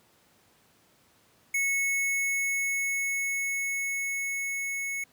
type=tone with level ramp; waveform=square; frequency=2200 Hz; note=C#7; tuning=14 cents flat; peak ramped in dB=-25 to -31 dBFS; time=1.54-5.04 s; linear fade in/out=5 ms; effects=pink hiss -63 dBFS RMS until 5.12 s + high-pass 100 Hz 12 dB/octave

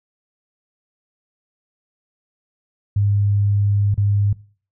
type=tone with dropouts; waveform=sine; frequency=101.6 Hz; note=G#2; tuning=38 cents flat; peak=-14 dBFS; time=2.96-4.33 s; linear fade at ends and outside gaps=5 ms; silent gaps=3.943-3.977 s; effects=noise-tail reverb RT60 0.4 s tail -20 dB re dry

